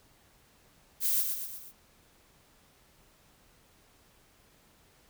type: noise with echo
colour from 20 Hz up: violet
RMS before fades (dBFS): -28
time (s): 1-1.25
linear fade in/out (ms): 50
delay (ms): 120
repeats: 4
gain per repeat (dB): -5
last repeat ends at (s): 1.73
effects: pink hiss -63 dBFS RMS until 5.09 s